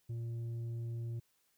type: tone with tanh clipping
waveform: sine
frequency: 116.54 Hz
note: A#2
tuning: in tune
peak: -38 dBFS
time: 0.09-1.2 s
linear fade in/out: 10 ms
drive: 5 dB
effects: white hiss -75 dBFS RMS until 1.57 s